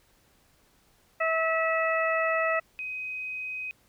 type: harmonic tone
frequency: 649 Hz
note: E5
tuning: 27 cents flat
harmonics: 1 / 2 / 3 / 4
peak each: -27 / -29 / -29 / -33 dBFS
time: 1.2-2.6 s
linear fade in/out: 10 ms
type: tone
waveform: sine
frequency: 2516 Hz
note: D#7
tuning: 19 cents sharp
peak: -32 dBFS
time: 2.79-3.71 s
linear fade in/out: 0 ms
effects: pink hiss -64 dBFS RMS until 3.88 s